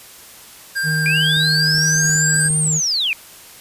square tone with vibrato, 1593 Hz, G6, 27 cents sharp, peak -19 dBFS, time 0.75-2.49 s, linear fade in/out 20 ms, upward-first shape sine, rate 13 Hz, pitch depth 17 cents each way
triangle tone, 155.56 Hz, D#3, in tune, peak -17 dBFS, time 0.83-2.81 s, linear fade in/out 50 ms
sine linear two-way sweep, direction up then down, 2349 to 8890 to 2349 Hz, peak -16 dBFS, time 1.06-3.13 s, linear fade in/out 0 ms, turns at 2.59 s
clicks, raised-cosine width 3 ms, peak -23 dBFS, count 10, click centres 1.368 / 1.75 / 1.781 / 1.96 / 2.052 / 2.096 / 2.157 / 2.358 / 2.459 / 2.505 s
effects white hiss -41 dBFS RMS until 3.6 s + resampled to 32000 Hz

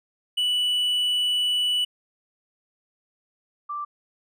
triangle / sine tone pair in turn, 2960 / 1174.7 Hz, F#7 / D6, 0 / 0 cents, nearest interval octave + major third, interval 1600 cents, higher first, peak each -19 / -28 dBFS, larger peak first, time 0.37-1.85 / 3.69-3.85 s, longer first, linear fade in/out 10 ms, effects none

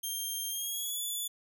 5% pulse tone with pitch glide, 3188 to 3457 Hz, G7 to A7, +28 to -31 cents, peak -26 dBFS, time 0.03-1.28 s, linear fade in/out 10 ms, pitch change +141 cents, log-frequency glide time 0.5-1.03 s, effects none

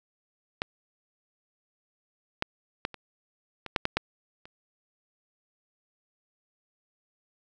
clicks, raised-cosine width 0.3 ms, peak -12 / -10 / -12 / -25 / -21 / -7 / -9 / -8 / -30 dBFS, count 9, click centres 0.619 / 2.424 / 2.851 / 2.943 / 3.663 / 3.762 / 3.854 / 3.97 / 4.455 s, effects none

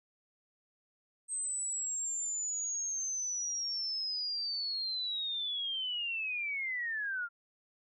sine linear sweep, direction down, 8300 to 1375 Hz, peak -33 dBFS, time 1.28-7.29 s, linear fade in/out 50 ms, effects none

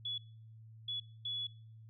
sine tone bursts at uneven times, 3399 Hz, G#7, 39 cents sharp, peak -36 dBFS, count 3, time 0.05-0.18 / 0.88-1 / 1.25-1.47 s, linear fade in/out 5 ms, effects noise-tail reverb RT60 0.6 s tail -26 dB re dry + added 111 Hz sine -52 dBFS peak until 1.89 s

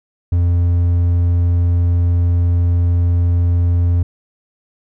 triangle tone, 86.9 Hz, F2, 8 cents flat, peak -9 dBFS, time 0.32-4.03 s, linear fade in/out 5 ms, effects none

